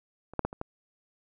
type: clicks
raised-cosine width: 1 ms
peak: -30 / -12 / -14 / -26 / -19 dBFS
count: 5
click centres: 0.336 / 0.393 / 0.45 / 0.529 / 0.614 s
effects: none